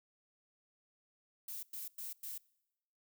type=noise bursts; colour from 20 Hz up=violet; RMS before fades=-44 dBFS; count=4; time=1.48-2.38 s; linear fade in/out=5 ms; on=150 ms; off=100 ms; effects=noise-tail reverb RT60 0.9 s tail -24 dB re dry